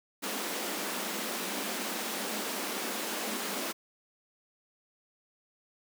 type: high-pass noise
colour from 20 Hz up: pink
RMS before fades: -35 dBFS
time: 0.22-3.73 s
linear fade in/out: 20 ms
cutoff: 190 Hz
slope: 96 dB/octave
effects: none